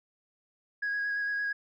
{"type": "tone with vibrato", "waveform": "sine", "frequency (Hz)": 1653, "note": "G#6", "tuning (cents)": -9, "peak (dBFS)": -27, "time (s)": [0.82, 1.53], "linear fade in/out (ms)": 10, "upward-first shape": "square", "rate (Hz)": 8.8, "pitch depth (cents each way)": 12, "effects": ["tanh soft clip ceiling -26 dBFS"]}